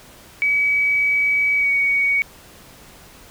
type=tone with pitch glide; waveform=sine; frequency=2277 to 2243 Hz; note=C#7 to C#7; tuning=+46 to +20 cents; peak=-15 dBFS; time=0.42-2.22 s; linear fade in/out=0 ms; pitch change=-26 cents; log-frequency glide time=1.56-1.72 s; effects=pink hiss -45 dBFS RMS until 3.3 s